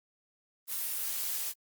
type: noise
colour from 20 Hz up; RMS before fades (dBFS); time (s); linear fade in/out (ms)
blue; -34; 0.67-1.54; 50
effects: Opus 32 kbps